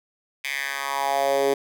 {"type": "tone with high-pass filter sweep", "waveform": "10% pulse", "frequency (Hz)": 138.59, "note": "C#3", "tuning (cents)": 0, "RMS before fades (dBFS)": -24, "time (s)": [0.44, 1.54], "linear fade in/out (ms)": 5, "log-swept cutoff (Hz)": [2400, 380], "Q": 3.4, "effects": []}